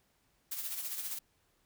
blue noise with tremolo, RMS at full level -37 dBFS, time 0.51-1.19 s, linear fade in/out 10 ms, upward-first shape sine, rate 15 Hz, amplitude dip 50%, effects pink hiss -73 dBFS RMS until 1.65 s

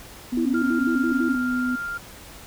sine tone with pitch glide, 248 to 250.9 Hz, B3 to B3, +7 to +28 cents, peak -22 dBFS, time 0.32-1.76 s, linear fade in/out 10 ms, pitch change +21 cents, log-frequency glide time 0.76-0.92 s
sine tone with vibrato, 300 Hz, D4, 37 cents sharp, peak -22 dBFS, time 0.37-1.35 s, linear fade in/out 5 ms, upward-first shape square, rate 6 Hz, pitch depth 160 cents each way
sine tone, 1396.9 Hz, F6, in tune, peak -27 dBFS, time 0.54-1.98 s, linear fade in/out 10 ms
effects pink hiss -43 dBFS RMS until 2.46 s

